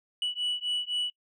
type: beating tone pair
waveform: sine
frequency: 2948 / 2951.9 Hz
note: F#7 / F#7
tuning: -7 / -5 cents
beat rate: 3.9 Hz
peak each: -29 dBFS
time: 0.22-1.1 s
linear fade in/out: 2 ms
effects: noise-tail reverb RT60 0.1 s tail -25 dB re dry + tanh soft clip ceiling -25 dBFS